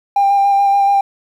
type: tone with vibrato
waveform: triangle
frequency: 797 Hz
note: G5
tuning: 28 cents sharp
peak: -6 dBFS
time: 0.16-1.01 s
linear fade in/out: 5 ms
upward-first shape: square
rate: 7 Hz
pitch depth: 12 cents each way
effects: tanh soft clip ceiling -6 dBFS + 8-bit